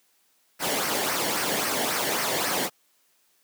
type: noise with flanger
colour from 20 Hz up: pink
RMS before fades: -26 dBFS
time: 0.59-2.7 s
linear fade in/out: 50 ms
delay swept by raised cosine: 0.27 to 0.82 ms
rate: 3.7 Hz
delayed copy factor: -0.55
effects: white hiss -66 dBFS RMS until 3.43 s + high-pass 200 Hz 12 dB/octave